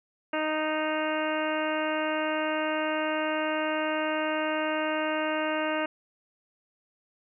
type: harmonic tone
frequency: 310 Hz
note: D#4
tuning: 6 cents flat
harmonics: 1 / 2 / 3 / 4 / 5 / 6 / 7 / 8 / 9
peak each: -32 / -30 / -35 / -36 / -35 / -40 / -40 / -42 / -38 dBFS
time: 0.33-5.86 s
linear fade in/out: 5 ms
effects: none